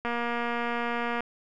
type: click train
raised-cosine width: 0.5 ms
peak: -16 dBFS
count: 275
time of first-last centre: 0.05-1.206 s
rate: 237 Hz
effects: none